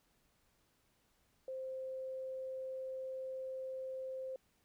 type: tone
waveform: sine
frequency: 523.3 Hz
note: C5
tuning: in tune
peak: -40 dBFS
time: 1.48-4.36 s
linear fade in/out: 2 ms
effects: pink hiss -75 dBFS RMS until 4.64 s